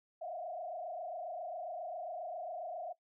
sine tone with frequency modulation, 682 Hz, F5, 41 cents flat, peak -39 dBFS, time 0.21-2.93 s, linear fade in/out 10 ms, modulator 27.4 Hz, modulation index 2, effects noise-tail reverb RT60 0.1 s tail -19 dB re dry

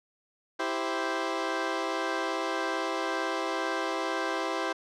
15% pulse chord, C major, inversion first, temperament equal, 329.6 / 392 / 523.3 Hz, E4 / G4 / C5, 0 / 0 / 0 cents, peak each -26 / -27 / -27 dBFS, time 0.59-4.73 s, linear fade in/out 10 ms, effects low-pass 5000 Hz 12 dB/octave

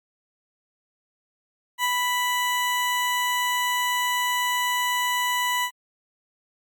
20% pulse tone with ADSR envelope, 988 Hz, B5, in tune, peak -15 dBFS, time 1.78-5.71 s, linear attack 59 ms, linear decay 38 ms, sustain -2 dB, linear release 73 ms, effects Opus 48 kbps

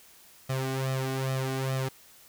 sawtooth tone with flanger, 132.4 Hz, C3, 21 cents sharp, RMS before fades -30 dBFS, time 0.49-1.89 s, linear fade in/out 10 ms, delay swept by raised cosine 1.6 to 2.7 ms, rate 2.4 Hz, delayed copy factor +0.8, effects white hiss -55 dBFS RMS until 2.28 s

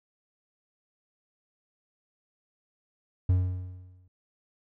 triangle tone with exponential decay, 91.4 Hz, F#2, 21 cents flat, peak -16 dBFS, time 3.29-4.08 s, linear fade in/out 5 ms, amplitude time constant 170 ms, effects none

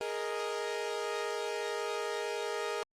sawtooth chord, Ab suspended second, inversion none, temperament equal, 415.3 / 466.2 / 622.3 Hz, Ab4 / Bb4 / Eb5, 0 / 0 / 0 cents, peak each -33 / -33 / -37 dBFS, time 0.01-2.83 s, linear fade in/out 0 ms, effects low-pass 8000 Hz 12 dB/octave + Opus 32 kbps

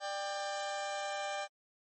sawtooth tone pair together, 594.8 / 793 Hz, D5 / G5, +22 / +20 cents, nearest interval perfect fourth, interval 498 cents, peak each -35 / -34 dBFS, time 0-1.48 s, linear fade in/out 50 ms, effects MP3 32 kbps

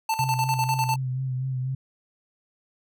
square tone with tremolo, 887 Hz, A5, 14 cents sharp, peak -22 dBFS, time 0.09-0.96 s, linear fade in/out 5 ms, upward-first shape square, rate 10 Hz, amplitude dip 65%
sine tone with vibrato, 130 Hz, C3, 11 cents flat, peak -25 dBFS, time 0.19-1.75 s, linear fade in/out 5 ms, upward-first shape sine, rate 4.1 Hz, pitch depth 37 cents each way
effects none

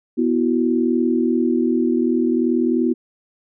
sine chord, B suspended fourth, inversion none, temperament equal, 246.9 / 329.6 / 370 Hz, B3 / E4 / F#4, 0 / 0 / 0 cents, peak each -18 / -20 / -22 dBFS, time 0.17-2.94 s, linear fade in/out 20 ms, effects none

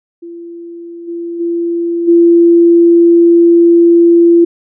sine tone with level steps, 340.4 Hz, F4, 44 cents flat, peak -25 / -18 / -12 / -3 dBFS, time 0.22-4.45 s, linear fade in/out 10 ms, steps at 1.07 / 1.39 / 2.07 s, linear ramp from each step 20 ms, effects none

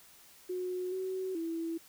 sine tone with pitch steps, 364.4 / 375.5 / 330.1 Hz, F#4 / F#4 / E4, -26 / +26 / +2 cents, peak -33 dBFS, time 0.49-1.78 s, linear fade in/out 10 ms, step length 430 ms, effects white hiss -58 dBFS RMS until 1.88 s

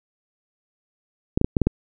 clicks, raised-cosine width 3 ms, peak -5 dBFS, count 6, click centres 1.375 / 1.414 / 1.445 / 1.568 / 1.617 / 1.67 s, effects none

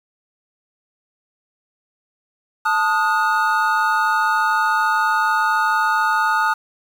triangle chord, D# diminished, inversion second, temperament equal with one note detuned, 880 / 1244.5 / 1448.7 Hz, A5 / D#6 / F#6, 0 / 0 / -37 cents, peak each -18 dBFS, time 2.65-6.54 s, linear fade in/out 10 ms, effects 7-bit

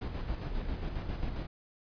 brown noise with tremolo, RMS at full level -34 dBFS, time 0.01-1.47 s, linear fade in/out 10 ms, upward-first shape square, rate 7.4 Hz, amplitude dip 40%, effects resampled to 11025 Hz

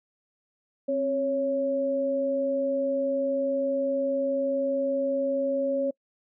sine tone pair together, 266.5 / 554.4 Hz, C4 / C#5, +32 / 0 cents, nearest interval octave + minor second, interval 1268 cents, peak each -30 / -24 dBFS, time 0.88-5.91 s, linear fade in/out 10 ms, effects noise-tail reverb RT60 0.1 s tail -25 dB re dry

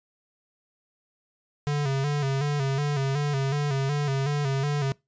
square tone with vibrato, 140.8 Hz, C#3, 27 cents sharp, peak -24 dBFS, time 1.67-4.92 s, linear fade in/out 0 ms, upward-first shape square, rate 2.7 Hz, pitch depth 63 cents each way, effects noise-tail reverb RT60 0.2 s tail -23 dB re dry + resampled to 16000 Hz

